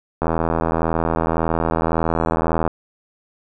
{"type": "click train", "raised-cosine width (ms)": 1, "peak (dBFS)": -5, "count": 202, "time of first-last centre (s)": [0.22, 2.677], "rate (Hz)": 81.8, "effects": []}